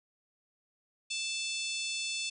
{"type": "harmonic tone", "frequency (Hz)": 880, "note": "A5", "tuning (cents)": 0, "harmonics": [3, 4, 5, 6, 7, 8, 9, 10], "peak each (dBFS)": [-37, -39, -41, -43, -44, -45, -46, -47], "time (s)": [1.1, 2.3], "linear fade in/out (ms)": 10, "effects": []}